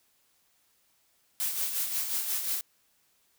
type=noise with tremolo; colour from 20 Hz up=blue; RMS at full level=-29 dBFS; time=1.4-2.61 s; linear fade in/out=0 ms; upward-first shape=sine; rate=5.6 Hz; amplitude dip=50%; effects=white hiss -69 dBFS RMS until 3.38 s